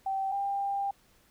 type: tone pair in turn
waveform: sine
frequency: 775 / 795.9 Hz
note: G5 / G5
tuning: -20 / +26 cents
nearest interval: unison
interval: 46 cents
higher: second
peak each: -28 dBFS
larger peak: neither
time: 0.06-0.32 / 0.32-0.91 s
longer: second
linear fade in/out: 5 ms
effects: pink hiss -64 dBFS RMS until 1.3 s